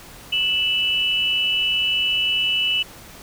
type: tone pair together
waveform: sine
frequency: 2637 / 2960 Hz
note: E7 / F#7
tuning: 0 / 0 cents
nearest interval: major second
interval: 200 cents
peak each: -23 / -19 dBFS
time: 0.32-2.83 s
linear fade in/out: 10 ms
effects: pink hiss -42 dBFS RMS until 3.22 s